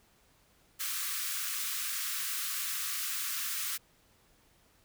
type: high-pass noise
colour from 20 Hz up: white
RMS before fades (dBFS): -35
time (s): 0.79-3.78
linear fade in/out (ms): 20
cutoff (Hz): 1100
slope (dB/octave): 96
effects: pink hiss -66 dBFS RMS until 4.84 s